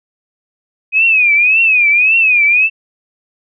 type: tone with vibrato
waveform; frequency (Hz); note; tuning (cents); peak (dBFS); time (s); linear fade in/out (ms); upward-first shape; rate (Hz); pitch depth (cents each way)
sine; 2503; D#7; +10; -7; 0.92-2.7; 50; triangle; 1.8; 160
effects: none